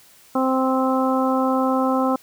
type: harmonic tone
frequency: 261.6 Hz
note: C4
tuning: in tune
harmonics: 1 / 2 / 3 / 4 / 5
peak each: -20 / -23 / -25 / -26 / -27 dBFS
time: 0.35-2.16 s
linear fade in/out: 5 ms
effects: white hiss -51 dBFS RMS until 2.22 s